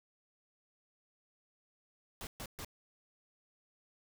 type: noise bursts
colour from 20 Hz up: pink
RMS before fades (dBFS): -44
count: 3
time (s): 2.21-2.647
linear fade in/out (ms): 0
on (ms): 59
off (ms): 130
effects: none